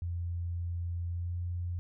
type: tone with pitch glide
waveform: sine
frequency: 86.3 to 87.76 Hz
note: F2 to F2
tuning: -20 to +9 cents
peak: -32 dBFS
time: 0.02-1.79 s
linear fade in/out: 0 ms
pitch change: +29 cents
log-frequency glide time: 1.09-1.38 s
effects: none